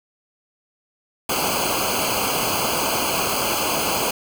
pink noise with comb filter, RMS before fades -22 dBFS, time 1.29-4.11 s, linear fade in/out 5 ms, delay 0.54 ms, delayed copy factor -1, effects none

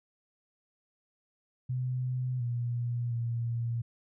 sine tone with pitch steps, 126.8 / 120 / 117.3 Hz, B2 / B2 / A#2, +46 / -49 / +11 cents, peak -29 dBFS, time 1.69-3.82 s, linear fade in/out 10 ms, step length 710 ms, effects none

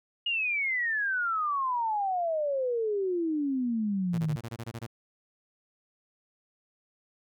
sine exponential sweep, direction down, 2882 to 146.83 Hz, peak -26 dBFS, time 0.26-4.36 s, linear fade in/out 5 ms
sawtooth tone bursts, 116.3 Hz, A#2, 4 cents flat, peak -31 dBFS, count 10, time 4.13-4.867 s, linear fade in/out 10 ms, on 53 ms, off 23 ms
effects none

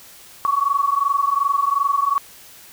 sine tone pair together, 1111.3 / 1134 Hz, C#6 / C#6, +4 / +39 cents, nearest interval unison, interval 35 cents, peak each -19 dBFS, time 0.45-2.18 s, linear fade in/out 0 ms, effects white hiss -44 dBFS RMS until 2.72 s

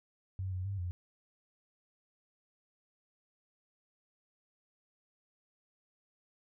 sine tone with pitch steps, 94.5 / 91.9 / 98.8 / 88.7 Hz, F#2 / F#2 / G2 / F2, +37 / -11 / +14 / +27 cents, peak -34 dBFS, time 0.39-0.91 s, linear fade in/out 0 ms, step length 130 ms, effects none

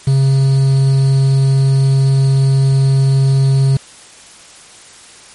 triangle tone with quantisation, 135.2 Hz, C#3, 43 cents flat, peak -6 dBFS, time 0.07-3.77 s, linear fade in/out 5 ms, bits 5, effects white hiss -39 dBFS RMS until 5.34 s + MP3 48 kbps

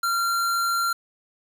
square tone, 1377 Hz, F6, 25 cents flat, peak -22 dBFS, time 0.03-0.93 s, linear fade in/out 5 ms, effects 8-bit

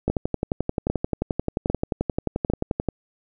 two click trains, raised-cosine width 2 ms, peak -9 / -9 dBFS, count 4 / 33, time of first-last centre 0.1-2.5 / 0.08-2.887 s, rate 1.25 / 11.4 Hz, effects none

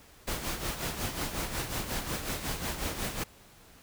pink noise with tremolo, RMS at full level -32 dBFS, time 0.27-3.24 s, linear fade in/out 10 ms, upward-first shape sine, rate 5.5 Hz, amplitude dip 60%, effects pink hiss -56 dBFS RMS until 3.82 s

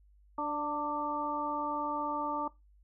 harmonic tone with a mistuned harmonic, 293.7 Hz, D4, in tune, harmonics 1 / 2 / 3 / 4, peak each -38 / -40 / -34 / -36 dBFS, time 0.38-2.48 s, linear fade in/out 5 ms, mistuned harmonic 3, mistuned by +29 cents, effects noise-tail reverb RT60 0.2 s tail -19 dB re dry + added 50 Hz sine -59 dBFS peak until 2.83 s

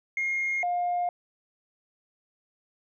sine tone pair in turn, 2138 / 708.1 Hz, C7 / F5, +37 / +24 cents, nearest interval octave + perfect fifth, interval 1913 cents, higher first, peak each -24 / -23 dBFS, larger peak second, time 0.17-0.63 / 0.63-1.09 s, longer neither, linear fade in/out 2 ms, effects tanh soft clip ceiling -22 dBFS

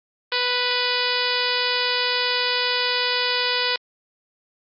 harmonic tone, 493.9 Hz, B4, in tune, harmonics 1 / 2 / 3 / 4 / 5 / 6 / 7 / 8 / 9 / 10, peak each -29 / -29 / -29 / -29 / -29 / -29 / -29 / -29 / -29 / -29 dBFS, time 0.32-3.76 s, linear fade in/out 2 ms, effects Opus 24 kbps

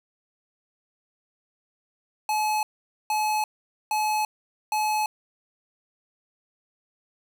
square tone bursts, 855 Hz, A5, 50 cents flat, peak -23 dBFS, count 4, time 2.29-5.06 s, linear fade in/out 2 ms, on 340 ms, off 470 ms, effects none

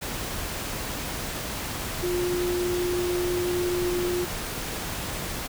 sine tone in noise, 355.3 Hz, F4, 30 cents sharp, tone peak -24 dBFS, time 2.02-4.26 s, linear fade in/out 20 ms, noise pink, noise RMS -32 dBFS, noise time 0.01-5.48 s, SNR +5 dB, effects none

